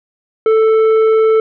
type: tone with tanh clipping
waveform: sine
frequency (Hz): 441.1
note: A4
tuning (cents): +4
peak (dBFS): -9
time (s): 0.46-1.4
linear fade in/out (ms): 2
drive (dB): 8
effects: none